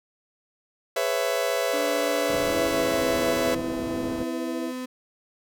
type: chord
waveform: 40% pulse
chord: C# minor seventh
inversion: second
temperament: just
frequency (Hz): 415.8 / 498.9 / 554.4 / 665.2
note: G#4 / B4 / C#5 / E5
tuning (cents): +2 / +17 / 0 / +16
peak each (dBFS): -32 / -27 / -28 / -27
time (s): 0.96-3.55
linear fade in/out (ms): 5
type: tone with pitch glide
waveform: 35% pulse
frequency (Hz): 290.4 to 254.3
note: D4 to C4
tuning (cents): -19 to -49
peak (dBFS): -29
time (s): 1.73-4.86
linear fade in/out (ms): 10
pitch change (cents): -230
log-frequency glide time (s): 2.5-3.25
type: low-pass noise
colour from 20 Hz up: white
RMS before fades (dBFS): -36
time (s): 2.29-4.24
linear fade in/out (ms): 10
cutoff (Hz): 450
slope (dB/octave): 12
type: harmonic tone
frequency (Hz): 164.81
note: E3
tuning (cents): 0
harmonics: 2 / 3 / 4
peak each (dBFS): -30 / -38 / -37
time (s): 2.48-4.73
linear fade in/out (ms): 50
effects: none